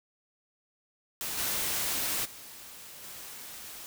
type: noise with level steps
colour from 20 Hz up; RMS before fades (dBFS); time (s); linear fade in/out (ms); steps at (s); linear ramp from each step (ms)
white; -35 / -31 / -47 / -44; 1.21-3.86; 0; 1.37 / 2.24 / 3.02; 20
effects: none